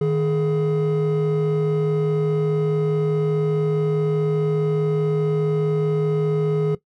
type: tone pair together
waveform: triangle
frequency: 155.1 / 420.5 Hz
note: D#3 / G#4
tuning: -5 / +22 cents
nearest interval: octave + perfect fourth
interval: 1727 cents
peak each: -17 dBFS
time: 0.01-6.75 s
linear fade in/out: 5 ms
effects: noise-tail reverb RT60 0.1 s tail -17 dB re dry + tanh soft clip ceiling -12 dBFS